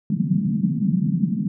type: band-pass noise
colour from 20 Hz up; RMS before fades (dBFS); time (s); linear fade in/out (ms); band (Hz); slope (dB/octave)
white; -21; 0.1-1.48; 2; 150 to 220; 48
effects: none